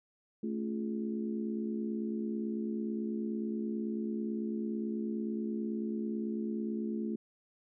harmonic tone with a mistuned harmonic, 69.2 Hz, C#2, 2 cents flat, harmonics 3 / 4 / 5 / 6, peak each -34 / -44 / -39 / -45 dBFS, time 0.43-7.16 s, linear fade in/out 5 ms, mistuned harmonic 3, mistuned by +92 cents, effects none

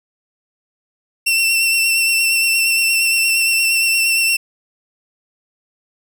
sawtooth tone with vibrato, 2700 Hz, E7, 41 cents sharp, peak -10 dBFS, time 1.26-4.37 s, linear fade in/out 10 ms, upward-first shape sine, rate 8.6 Hz, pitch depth 23 cents each way, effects none

